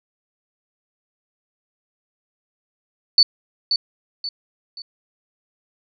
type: tone with echo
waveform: sine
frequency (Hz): 4487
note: C#8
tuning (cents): +20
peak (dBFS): -8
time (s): 3.18-3.23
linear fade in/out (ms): 2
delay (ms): 530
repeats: 3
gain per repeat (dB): -8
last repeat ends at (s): 4.82
effects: none